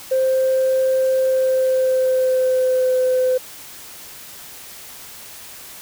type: tone with pitch glide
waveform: sine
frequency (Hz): 523.3 to 511.1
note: C5 to C5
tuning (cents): 0 to -41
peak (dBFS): -13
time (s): 0.11-3.38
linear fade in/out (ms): 10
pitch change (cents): -41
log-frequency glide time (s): 1.18-2.96
effects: tanh soft clip ceiling -11 dBFS + white hiss -38 dBFS RMS until 5.81 s